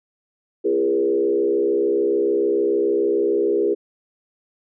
sine tone with frequency modulation, 406.3 Hz, G#4, 38 cents flat, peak -16 dBFS, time 0.64-3.75 s, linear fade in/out 20 ms, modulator 66.8 Hz, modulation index 1.1, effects none

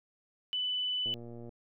sine tone, 2993 Hz, F#7, 19 cents sharp, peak -30 dBFS, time 0.53-1.14 s, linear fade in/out 0 ms
click train, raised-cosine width 2 ms, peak -34 dBFS, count 52, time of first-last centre 1.06-1.492 s, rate 118 Hz
effects none

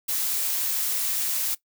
blue noise, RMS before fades -26 dBFS, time 0.08-1.55 s, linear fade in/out 10 ms, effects noise-tail reverb RT60 0.1 s tail -18 dB re dry

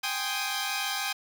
10% pulse chord, Ab major seventh, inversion third, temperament equal, 784 / 830.6 / 1046.5 / 1244.5 Hz, G5 / Ab5 / C6 / Eb6, 0 / 0 / 0 / 0 cents, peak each -24 / -27 / -29 / -27 dBFS, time 0.03-1.13 s, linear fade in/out 10 ms, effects none

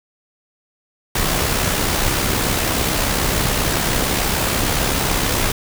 pink noise with amplitude modulation, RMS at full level -17 dBFS, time 1.15-5.52 s, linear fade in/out 5 ms, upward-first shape sine, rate 66.9 Hz, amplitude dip 40%, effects none

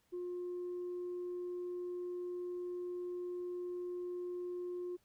sine tone, 356.2 Hz, F4, 34 cents sharp, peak -37 dBFS, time 0.12-4.97 s, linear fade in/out 20 ms, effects tanh soft clip ceiling -36 dBFS + pink hiss -75 dBFS RMS until 5.04 s

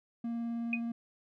triangle tone with vibrato, 233.1 Hz, A#3, in tune, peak -31 dBFS, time 0.24-0.92 s, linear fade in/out 5 ms, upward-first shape triangle, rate 19 Hz, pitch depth 11 cents each way
sine tone with exponential decay, 2489 Hz, D#7, in tune, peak -25 dBFS, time 0.73-0.81 s, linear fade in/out 2 ms, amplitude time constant 17 ms
effects none

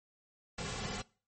pink noise with comb filter, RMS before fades -39 dBFS, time 0.58-1.02 s, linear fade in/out 5 ms, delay 3.2 ms, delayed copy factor -0.7, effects noise-tail reverb RT60 0.4 s tail -23 dB re dry + MP3 32 kbps

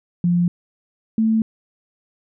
sine tone pair in turn, 174.61 / 221.7 Hz, F3 / A3, 0 / +13 cents, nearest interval major third, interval 413 cents, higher second, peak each -14 dBFS, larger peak neither, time 0.24-0.48 / 1.18-1.42 s, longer neither, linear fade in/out 2 ms, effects none

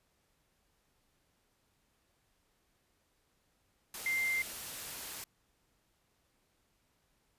sine tone in noise, 2093 Hz, C7, in tune, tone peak -30 dBFS, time 4.06-4.42 s, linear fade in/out 2 ms, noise white, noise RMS -43 dBFS, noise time 3.94-5.24 s, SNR +10 dB, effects pink hiss -75 dBFS RMS until 7.38 s + resampled to 32000 Hz

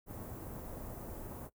pink band-stop noise, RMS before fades -45 dBFS, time 0.06-1.5 s, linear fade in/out 50 ms, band 830 to 16000 Hz, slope 12 dB/octave, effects noise-tail reverb RT60 0.1 s tail -20 dB re dry

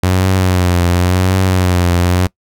sawtooth tone with vibrato, 90.9 Hz, F#2, 30 cents flat, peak -6 dBFS, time 0.03-2.27 s, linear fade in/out 5 ms, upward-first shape triangle, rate 0.92 Hz, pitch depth 76 cents each way, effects noise-tail reverb RT60 0.1 s tail -23 dB re dry

